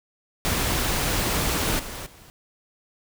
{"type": "noise with level steps", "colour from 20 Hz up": "pink", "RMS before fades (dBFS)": [-24, -35, -49], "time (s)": [0.45, 2.3], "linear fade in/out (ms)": 0, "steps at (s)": [1.79, 2.06], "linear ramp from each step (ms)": 5, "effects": []}